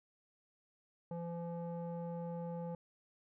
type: tone with low-pass filter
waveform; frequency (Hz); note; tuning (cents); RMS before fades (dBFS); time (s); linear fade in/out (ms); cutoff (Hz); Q
square; 170.3; F3; -43; -42; 1.11-2.75; 2; 690; 7.8
effects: none